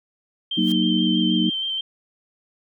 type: tone with vibrato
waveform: sine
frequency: 3132 Hz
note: G7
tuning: 2 cents flat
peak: -23 dBFS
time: 0.51-1.81 s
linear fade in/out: 5 ms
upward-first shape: square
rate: 6.3 Hz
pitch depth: 16 cents each way
type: noise with exponential growth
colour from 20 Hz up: white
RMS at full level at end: -36 dBFS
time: 0.55-0.72 s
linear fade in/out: 2 ms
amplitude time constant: 35 ms
type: chord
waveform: sine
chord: D# minor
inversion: first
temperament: equal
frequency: 185 / 233.1 / 311.1 Hz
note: F#3 / A#3 / D#4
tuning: 0 / 0 / 0 cents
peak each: -22 dBFS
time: 0.57-1.5 s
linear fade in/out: 10 ms
effects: none